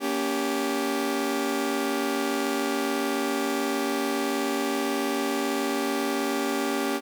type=chord; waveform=sawtooth; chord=G diminished; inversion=first; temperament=just; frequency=235.2 / 282.2 / 392 Hz; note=Bb3 / Db4 / G4; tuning=+16 / +31 / 0 cents; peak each=-28 / -24 / -25 dBFS; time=0-7.01 s; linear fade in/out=50 ms; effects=none